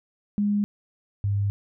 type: tone pair in turn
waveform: sine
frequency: 205.4 / 100.76 Hz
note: G#3 / G2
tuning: -19 / +48 cents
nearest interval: octave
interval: 1233 cents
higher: first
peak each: -20 / -21 dBFS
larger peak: first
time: 0.38-0.64 / 1.24-1.5 s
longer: neither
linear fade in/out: 0 ms
effects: none